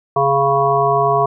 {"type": "harmonic tone with a mistuned harmonic", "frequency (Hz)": 138.59, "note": "C#3", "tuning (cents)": 0, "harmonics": [1, 3, 5, 7, 8], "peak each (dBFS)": [-23, -18, -16, -19, -18], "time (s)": [0.16, 1.26], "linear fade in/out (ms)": 5, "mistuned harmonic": 7, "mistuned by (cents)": 18, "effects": []}